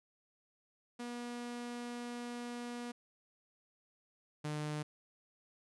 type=tone pair in turn; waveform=sawtooth; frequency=240.9 / 150.6 Hz; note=B3 / D3; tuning=-43 / +44 cents; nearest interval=minor sixth; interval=813 cents; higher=first; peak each=-37 / -33 dBFS; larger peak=second; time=0.99-2.92 / 4.44-4.83 s; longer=first; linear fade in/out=10 ms; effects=resampled to 24000 Hz